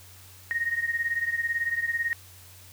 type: beating tone pair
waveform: sine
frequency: 1859 / 1877 Hz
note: A#6 / A#6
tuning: -5 / +11 cents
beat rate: 18 Hz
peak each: -27 / -30 dBFS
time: 0.51-2.13 s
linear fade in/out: 0 ms
effects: added 92 Hz sine -51 dBFS peak until 2.72 s + white hiss -51 dBFS RMS until 2.72 s